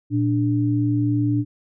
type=tone pair together; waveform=sine; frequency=116.77 / 293.7 Hz; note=A#2 / D4; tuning=+3 / 0 cents; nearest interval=octave + major third; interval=1597 cents; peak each=-20 dBFS; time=0.1-1.45 s; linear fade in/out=50 ms; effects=none